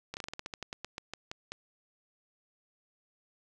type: slowing click train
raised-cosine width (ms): 0.2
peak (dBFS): -21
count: 16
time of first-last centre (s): 0.14-1.52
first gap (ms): 29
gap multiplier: 1.15
effects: none